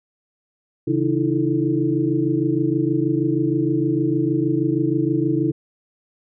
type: tone cluster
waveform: sine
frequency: 135.5 / 161.4 / 307.1 / 333.5 / 436.1 Hz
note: C#3 / E3 / D#4 / E4 / A4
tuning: -39 / -36 / -23 / +20 / -15 cents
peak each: -24 / -30 / -21 / -21 / -29 dBFS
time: 0.87-5.52 s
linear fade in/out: 10 ms
effects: none